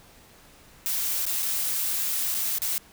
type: noise with dropouts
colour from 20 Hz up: blue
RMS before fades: -27 dBFS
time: 0.86-2.78 s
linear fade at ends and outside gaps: 0 ms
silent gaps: 1.254-1.265 / 1.424-1.428 / 2.343-2.348 / 2.584-2.619 s
effects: pink hiss -53 dBFS RMS until 2.92 s